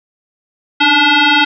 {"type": "tone with frequency modulation", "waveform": "sine", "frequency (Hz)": 880, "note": "A5", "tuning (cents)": 0, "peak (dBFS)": -7, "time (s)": [0.8, 1.45], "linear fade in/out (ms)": 10, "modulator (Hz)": 580, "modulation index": 4.8, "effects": []}